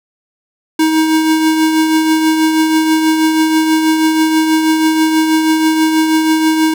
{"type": "tone with tremolo", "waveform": "square", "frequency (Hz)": 316.5, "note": "D#4", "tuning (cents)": 30, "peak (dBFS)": -8, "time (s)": [0.79, 6.74], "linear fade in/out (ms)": 5, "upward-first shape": "triangle", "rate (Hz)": 6.2, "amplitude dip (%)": 45, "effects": []}